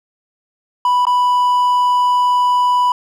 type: tone with dropouts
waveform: triangle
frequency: 987.8 Hz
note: B5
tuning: in tune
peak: -9 dBFS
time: 0.85-2.92 s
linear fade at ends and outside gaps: 2 ms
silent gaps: 1.053-1.068 s
effects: none